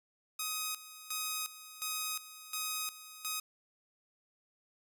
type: tone with tremolo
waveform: 5% pulse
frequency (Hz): 1258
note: D#6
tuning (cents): +19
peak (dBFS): -23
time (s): 0.39-3.4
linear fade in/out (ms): 5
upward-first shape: square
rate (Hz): 1.4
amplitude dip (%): 80
effects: none